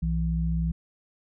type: tone pair together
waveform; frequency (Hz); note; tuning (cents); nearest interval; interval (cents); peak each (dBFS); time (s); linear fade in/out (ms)
sine; 61.74 / 164.83; B1 / E3; 0 / 0; octave + perfect fourth; 1700; -26; 0.02-0.72; 10
effects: none